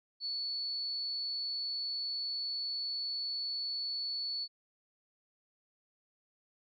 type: tone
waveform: sine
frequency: 4435 Hz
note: C#8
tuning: in tune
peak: -34 dBFS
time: 0.2-4.48 s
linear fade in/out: 50 ms
effects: none